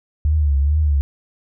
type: tone with vibrato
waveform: sine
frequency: 73 Hz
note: D2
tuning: 10 cents flat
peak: -13 dBFS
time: 0.25-1.01 s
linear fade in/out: 0 ms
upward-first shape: triangle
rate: 2.3 Hz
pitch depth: 120 cents each way
effects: none